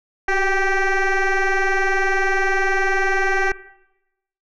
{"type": "tone with frequency modulation", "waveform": "sine", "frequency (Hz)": 784, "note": "G5", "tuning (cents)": 0, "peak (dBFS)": -13, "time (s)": [0.28, 3.52], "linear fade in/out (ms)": 5, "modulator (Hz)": 387, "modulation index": 3.4, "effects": ["noise-tail reverb RT60 0.9 s tail -21 dB re dry", "tanh soft clip ceiling -15 dBFS"]}